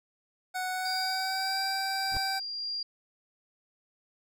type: tone with pitch glide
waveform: 25% pulse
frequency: 740 to 773.7 Hz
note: F#5 to G5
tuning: 0 to -23 cents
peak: -27 dBFS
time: 0.54-2.4 s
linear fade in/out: 20 ms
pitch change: +77 cents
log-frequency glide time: 0.71-1.62 s
type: tone with tremolo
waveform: sine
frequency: 4781 Hz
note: D8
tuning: 30 cents sharp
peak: -31 dBFS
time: 0.85-2.83 s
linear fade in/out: 5 ms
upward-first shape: sine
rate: 1.7 Hz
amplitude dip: 30%
type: noise with exponential growth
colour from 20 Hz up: brown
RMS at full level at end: -33 dBFS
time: 2.06-2.17 s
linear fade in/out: 1 ms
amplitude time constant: 22 ms
effects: none